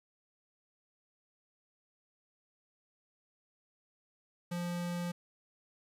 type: tone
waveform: square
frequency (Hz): 174.61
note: F3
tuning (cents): 0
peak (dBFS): -35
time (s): 4.51-5.12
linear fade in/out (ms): 10
effects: resampled to 32000 Hz + 11-bit